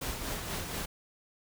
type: noise with tremolo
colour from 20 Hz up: pink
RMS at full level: -35 dBFS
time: 0.01-0.86 s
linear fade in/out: 10 ms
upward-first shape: sine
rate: 4.2 Hz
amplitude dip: 40%
effects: none